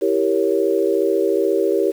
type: chord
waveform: sine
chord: E diminished seventh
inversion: none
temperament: equal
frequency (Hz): 329.6 / 392 / 466.2 / 554.4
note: E4 / G4 / Bb4 / Db5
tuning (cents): 0 / 0 / 0 / 0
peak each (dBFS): -22 / -18 / -21 / -23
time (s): 0.01-1.92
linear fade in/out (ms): 20
effects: 7-bit